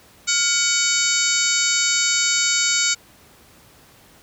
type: harmonic tone with a mistuned harmonic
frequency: 750 Hz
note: F#5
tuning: 23 cents sharp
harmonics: 2 / 3 / 4 / 5 / 6 / 7 / 8 / 9 / 10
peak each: -26 / -24 / -29 / -27 / -26 / -29 / -25 / -24 / -24 dBFS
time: 0.27-2.95 s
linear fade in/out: 20 ms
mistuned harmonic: 2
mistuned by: -100 cents
effects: pink hiss -50 dBFS RMS until 4.22 s + high-pass 60 Hz 12 dB/octave